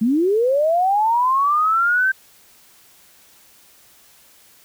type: linear sweep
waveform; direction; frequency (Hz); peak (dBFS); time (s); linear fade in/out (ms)
sine; up; 207.7 to 1568; -14; 0.01-2.12; 10
effects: white hiss -51 dBFS RMS until 4.64 s